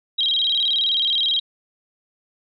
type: tone with vibrato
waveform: sine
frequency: 3510 Hz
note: A7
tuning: 5 cents flat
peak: -17 dBFS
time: 0.18-1.4 s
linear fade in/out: 10 ms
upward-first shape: square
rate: 19 Hz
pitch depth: 160 cents each way
effects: none